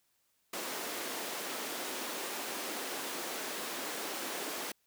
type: high-pass noise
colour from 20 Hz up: pink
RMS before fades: -39 dBFS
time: 0.53-4.72 s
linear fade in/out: 5 ms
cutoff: 270 Hz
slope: 24 dB/octave
effects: white hiss -75 dBFS RMS until 4.86 s